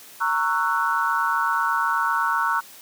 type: chord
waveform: sine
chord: F# dominant seventh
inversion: first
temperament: just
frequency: 925 / 1110 / 1332 / 1480 Hz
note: A#5 / C#6 / E6 / F#6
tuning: -14 / +2 / +18 / 0 cents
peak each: -25 dBFS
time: 0.2-2.61 s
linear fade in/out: 20 ms
effects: white hiss -45 dBFS RMS until 2.81 s + high-pass 150 Hz 12 dB/octave